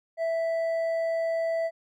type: tone with hard clipping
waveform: sine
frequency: 659 Hz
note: E5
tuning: 1 cent flat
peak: -26 dBFS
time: 0.17-1.71 s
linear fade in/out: 50 ms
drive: 4 dB
effects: none